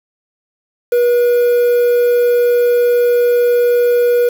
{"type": "tone with quantisation", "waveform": "triangle", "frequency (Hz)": 482.8, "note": "B4", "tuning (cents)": -39, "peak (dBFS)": -7, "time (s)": [0.92, 4.29], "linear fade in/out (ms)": 5, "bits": 5, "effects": []}